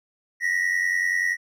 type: tone pair together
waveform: triangle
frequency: 1864.7 / 1954.9 Hz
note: A#6 / B6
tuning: 0 / -18 cents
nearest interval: minor second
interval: 82 cents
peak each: -22 dBFS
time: 0.4-1.37 s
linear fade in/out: 50 ms
effects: none